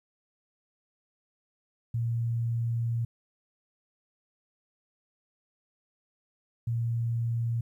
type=tone pair in turn; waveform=sine; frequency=116.54 / 116.54 Hz; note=A#2 / A#2; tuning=0 / 0 cents; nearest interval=unison; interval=0 cents; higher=neither; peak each=-26 dBFS; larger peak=neither; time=1.94-3.05 / 6.67-7.61 s; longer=first; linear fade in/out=5 ms; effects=11-bit